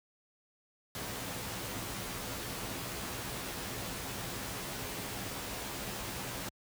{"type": "noise with comb filter", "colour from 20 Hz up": "pink", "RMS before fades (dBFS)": -39, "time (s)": [0.95, 6.49], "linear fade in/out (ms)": 2, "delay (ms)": 13, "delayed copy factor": -0.55, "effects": ["high-pass 60 Hz 12 dB/octave"]}